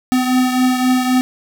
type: beating tone pair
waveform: square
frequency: 253.4 / 257.2 Hz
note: B3 / C4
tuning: +45 / -30 cents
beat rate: 3.8 Hz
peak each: -14 / -21 dBFS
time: 0.12-1.21 s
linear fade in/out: 0 ms
effects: none